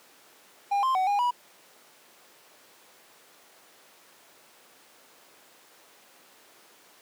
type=tone with pitch steps; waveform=triangle; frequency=805 / 1050 / 751 / 814 / 975 Hz; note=G5 / C6 / F#5 / G#5 / B5; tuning=+46 / +6 / +26 / -35 / -23 cents; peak=-20 dBFS; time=0.71-1.31 s; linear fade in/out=10 ms; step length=120 ms; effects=pink hiss -55 dBFS RMS until 7.01 s + high-pass 400 Hz 12 dB/octave